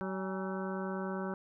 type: harmonic tone with a mistuned harmonic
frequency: 190 Hz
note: F#3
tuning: 46 cents sharp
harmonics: 1 / 2 / 3 / 4 / 5 / 6 / 7 / 8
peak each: -37 / -40 / -43 / -47 / -46 / -49 / -47 / -47 dBFS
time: 0.01-1.34 s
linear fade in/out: 0 ms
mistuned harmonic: 4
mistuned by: +120 cents
effects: none